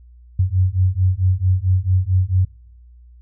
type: beating tone pair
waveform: sine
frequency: 90.7 / 95.2 Hz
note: F#2 / F#2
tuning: -34 / +50 cents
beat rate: 4.5 Hz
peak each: -17 dBFS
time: 0.39-2.45 s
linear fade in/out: 5 ms
effects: noise-tail reverb RT60 0.7 s tail -25 dB re dry + added 60 Hz sine -42 dBFS peak until 3.21 s